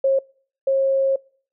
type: tone pair in turn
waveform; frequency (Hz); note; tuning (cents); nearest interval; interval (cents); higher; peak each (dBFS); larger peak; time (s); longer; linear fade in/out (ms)
sine; 540 / 540; C#5 / C#5; -45 / -45; unison; 0; neither; -14 / -15; first; 0.04-0.19 / 0.67-1.16; second; 5
effects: noise-tail reverb RT60 0.5 s tail -26 dB re dry